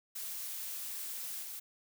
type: noise with level steps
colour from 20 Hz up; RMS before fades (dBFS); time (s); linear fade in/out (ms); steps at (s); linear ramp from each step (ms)
blue; -41 / -44; 0.15-1.6; 10; 1.42; 10
effects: none